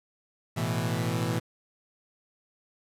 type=chord; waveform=sawtooth; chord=A suspended second; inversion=none; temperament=equal; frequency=110 / 123.47 / 164.81 Hz; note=A2 / B2 / E3; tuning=0 / 0 / 0 cents; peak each=-27 dBFS; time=0.56-1.4 s; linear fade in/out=20 ms; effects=resampled to 32000 Hz + 8-bit